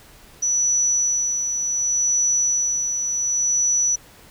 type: tone with tremolo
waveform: sine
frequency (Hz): 5920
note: F#8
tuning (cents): 0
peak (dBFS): -16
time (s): 0.42-3.96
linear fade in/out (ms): 10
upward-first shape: sine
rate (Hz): 0.68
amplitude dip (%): 45
effects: pink hiss -48 dBFS RMS until 4.3 s